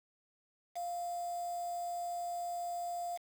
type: tone with quantisation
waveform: sine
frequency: 698.5 Hz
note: F5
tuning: in tune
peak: -36 dBFS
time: 0.75-3.18 s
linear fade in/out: 20 ms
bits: 8
effects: none